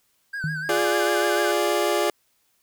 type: tone with vibrato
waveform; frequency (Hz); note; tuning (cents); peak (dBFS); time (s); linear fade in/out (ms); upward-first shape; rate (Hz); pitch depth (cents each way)
triangle; 1569; G6; +1; -26; 0.33-1.52; 10; sine; 6.7; 88
type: tone with exponential decay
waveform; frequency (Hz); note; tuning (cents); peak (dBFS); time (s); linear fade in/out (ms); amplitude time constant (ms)
sine; 155.56; D#3; 0; -22; 0.44-0.95; 0; 110
type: chord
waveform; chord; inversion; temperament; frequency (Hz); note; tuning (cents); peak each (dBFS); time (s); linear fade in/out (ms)
30% pulse; D diminished; first; equal; 349.2 / 415.3 / 587.3; F4 / Ab4 / D5; 0 / 0 / 0; -22; 0.69-2.1; 2
effects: white hiss -67 dBFS RMS until 2.62 s